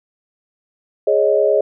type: chord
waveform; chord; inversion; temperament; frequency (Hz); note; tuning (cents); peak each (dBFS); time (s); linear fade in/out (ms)
sine; Ab suspended fourth; none; just; 415.3 / 553.7 / 623; Ab4 / Db5 / Eb5; 0 / -2 / +2; -16; 1.07-1.61; 5
effects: none